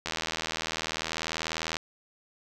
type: click train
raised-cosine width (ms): 0.2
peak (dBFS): -13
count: 138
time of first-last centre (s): 0.06-1.768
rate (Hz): 80.2
effects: none